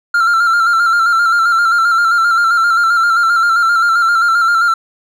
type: tone with vibrato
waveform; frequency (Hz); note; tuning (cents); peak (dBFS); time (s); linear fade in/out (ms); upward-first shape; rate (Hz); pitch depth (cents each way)
triangle; 1373; F6; -30; -7; 0.14-4.74; 5; square; 7.6; 42
effects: none